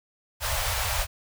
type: band-stop noise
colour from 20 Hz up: pink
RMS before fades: -27 dBFS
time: 0.4-1.07 s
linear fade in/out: 50 ms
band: 110 to 540 Hz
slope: 48 dB/octave
effects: none